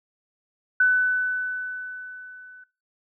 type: tone with level ramp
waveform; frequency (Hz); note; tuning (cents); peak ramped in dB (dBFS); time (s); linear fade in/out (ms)
sine; 1500; F#6; +23; -14 to -43; 0.8-2.64; 5
effects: noise-tail reverb RT60 0.3 s tail -22 dB re dry